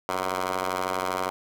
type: ring-modulated tone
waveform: 10% pulse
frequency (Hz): 92.5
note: F#2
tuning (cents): 0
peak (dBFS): -15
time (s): 0.09-1.3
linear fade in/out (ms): 0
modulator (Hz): 841
effects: none